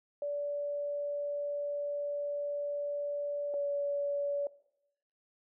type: tone pair in turn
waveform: sine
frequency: 578 / 571 Hz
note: D5 / D5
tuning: -28 / -49 cents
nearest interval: unison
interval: 21 cents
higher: first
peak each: -32 / -30 dBFS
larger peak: second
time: 0.22-3.54 / 3.54-4.47 s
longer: first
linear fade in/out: 2 ms
effects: noise-tail reverb RT60 0.8 s tail -20 dB re dry